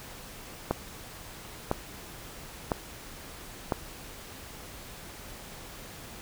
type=click train; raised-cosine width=1 ms; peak=-11 dBFS; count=4; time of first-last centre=0.71-3.722 s; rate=0.996 Hz; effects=pink hiss -45 dBFS RMS until 6.21 s